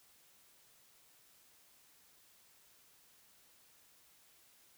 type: silence
effects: white hiss -66 dBFS RMS until 4.77 s